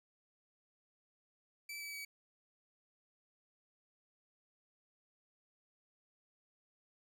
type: tone with pitch steps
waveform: sawtooth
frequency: 2317 / 2296 / 2275 Hz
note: D7 / D7 / C#7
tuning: -24 / -40 / +44 cents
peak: -40 dBFS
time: 1.69-2.05 s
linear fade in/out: 5 ms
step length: 120 ms
effects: none